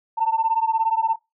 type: beating tone pair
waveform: sine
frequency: 891 / 908 Hz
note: A5 / A#5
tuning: +22 / -46 cents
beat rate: 17 Hz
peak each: -20 dBFS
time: 0.17-1.16 s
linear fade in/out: 20 ms
effects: noise-tail reverb RT60 0.2 s tail -20 dB re dry + tanh soft clip ceiling -10 dBFS